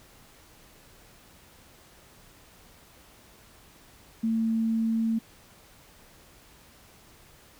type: tone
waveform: sine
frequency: 224.9 Hz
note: A3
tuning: 38 cents sharp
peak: -23 dBFS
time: 4.23-5.19 s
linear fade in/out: 10 ms
effects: pink hiss -55 dBFS RMS until 7.59 s